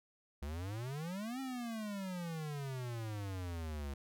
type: exponential two-way sweep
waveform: square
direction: up then down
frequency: 68.4 to 270 to 68.4 Hz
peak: -40 dBFS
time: 0.42-3.94 s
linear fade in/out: 5 ms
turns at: 1.4 s
effects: none